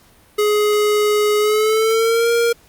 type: tone with pitch glide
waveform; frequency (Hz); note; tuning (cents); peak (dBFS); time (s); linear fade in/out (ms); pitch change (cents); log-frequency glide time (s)
square; 419.3 to 467.9; G#4 to A#4; +17 to +6; -14; 0.38-2.53; 10; +189; 1.39-2.3
effects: pink hiss -51 dBFS RMS until 2.68 s + Opus 48 kbps